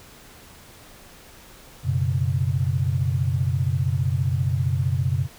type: chord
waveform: sine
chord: F# suspended fourth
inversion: none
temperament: equal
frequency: 92.5 / 123.47 / 138.59 Hz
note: F#2 / B2 / C#3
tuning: 0 / 0 / 0 cents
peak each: -24 dBFS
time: 1.83-5.28 s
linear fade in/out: 50 ms
effects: pink hiss -47 dBFS RMS until 5.38 s